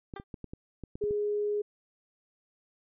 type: clicks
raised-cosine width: 3 ms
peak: -27 dBFS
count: 9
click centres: 0.138 / 0.199 / 0.342 / 0.443 / 0.535 / 0.837 / 0.955 / 1.039 / 1.109 s
type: tone with exponential decay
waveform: 15% pulse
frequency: 395.8 Hz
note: G4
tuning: 17 cents sharp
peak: -30 dBFS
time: 0.16-0.24 s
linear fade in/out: 5 ms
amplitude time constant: 17 ms
type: tone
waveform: sine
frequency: 415.3 Hz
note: G#4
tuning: in tune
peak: -27 dBFS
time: 1.01-1.62 s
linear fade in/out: 10 ms
effects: resampled to 8000 Hz